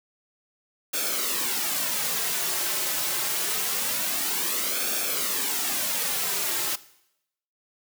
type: noise with flanger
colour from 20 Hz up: white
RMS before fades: -27 dBFS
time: 0.93-6.76 s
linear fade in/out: 10 ms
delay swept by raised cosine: 1 to 4.3 ms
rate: 0.25 Hz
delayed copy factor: -0.65
effects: noise-tail reverb RT60 0.8 s tail -18 dB re dry + high-pass 200 Hz 12 dB/octave